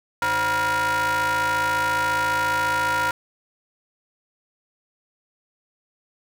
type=ring-modulated tone; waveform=45% pulse; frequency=219.5 Hz; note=A3; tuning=4 cents flat; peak=-17 dBFS; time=0.22-3.11 s; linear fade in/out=2 ms; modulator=1180 Hz; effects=none